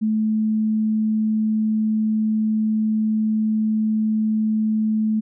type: tone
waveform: sine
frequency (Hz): 217.1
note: A3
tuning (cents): -23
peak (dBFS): -17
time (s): 0.01-5.21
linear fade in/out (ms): 20
effects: none